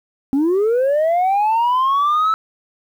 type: linear sweep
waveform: sine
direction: up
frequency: 262.1 to 1318.5 Hz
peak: -11 dBFS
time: 0.33-2.34 s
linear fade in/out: 0 ms
effects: tanh soft clip ceiling -12 dBFS + 8-bit